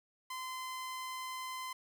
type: tone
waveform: sawtooth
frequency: 1030 Hz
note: C6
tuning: 28 cents flat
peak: -36 dBFS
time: 0.3-1.73 s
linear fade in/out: 5 ms
effects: 11-bit